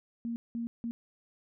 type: tone bursts at uneven times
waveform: sine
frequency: 233.1 Hz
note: A#3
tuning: in tune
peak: -32 dBFS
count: 3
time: 0.25-0.36 / 0.55-0.67 / 0.84-0.91 s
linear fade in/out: 0 ms
effects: none